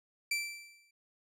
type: tone with exponential decay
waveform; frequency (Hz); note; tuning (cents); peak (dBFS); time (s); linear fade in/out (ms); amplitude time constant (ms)
sawtooth; 2338; D7; -8; -25; 0.31-0.91; 5; 130
effects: low-pass 12000 Hz 12 dB/octave